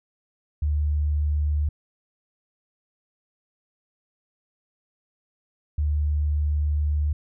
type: tone pair in turn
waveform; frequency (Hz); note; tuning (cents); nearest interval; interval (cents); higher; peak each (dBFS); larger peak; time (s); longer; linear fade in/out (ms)
sine; 74.4 / 74.4; D2 / D2; +23 / +23; unison; 0; neither; -20; neither; 0.62-1.69 / 5.78-7.13; second; 5
effects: none